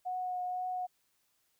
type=tone with vibrato; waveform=sine; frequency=730 Hz; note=F#5; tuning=24 cents flat; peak=-33 dBFS; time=0.05-0.87 s; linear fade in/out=20 ms; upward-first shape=triangle; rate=2 Hz; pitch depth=16 cents each way; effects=white hiss -75 dBFS RMS until 1.59 s